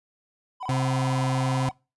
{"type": "tone with vibrato", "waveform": "triangle", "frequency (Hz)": 869, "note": "A5", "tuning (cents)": -22, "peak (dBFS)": -29, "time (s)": [0.6, 1.72], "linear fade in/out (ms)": 20, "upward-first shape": "square", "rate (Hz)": 18, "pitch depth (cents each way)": 250}
{"type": "tone", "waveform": "35% pulse", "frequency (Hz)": 131.5, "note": "C3", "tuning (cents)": 9, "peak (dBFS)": -21, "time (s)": [0.69, 1.69], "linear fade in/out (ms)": 2}
{"effects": ["noise-tail reverb RT60 0.3 s tail -26 dB re dry", "resampled to 24000 Hz"]}